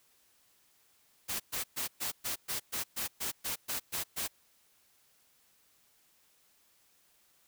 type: noise bursts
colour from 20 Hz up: white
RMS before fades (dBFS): -35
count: 13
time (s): 1.28-4.28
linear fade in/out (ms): 20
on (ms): 120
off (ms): 120
effects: white hiss -68 dBFS RMS until 7.47 s